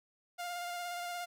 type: tone with vibrato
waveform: sawtooth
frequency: 703 Hz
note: F5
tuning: 11 cents sharp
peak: -34 dBFS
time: 0.38-1.26 s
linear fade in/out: 20 ms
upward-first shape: square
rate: 17 Hz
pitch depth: 15 cents each way
effects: none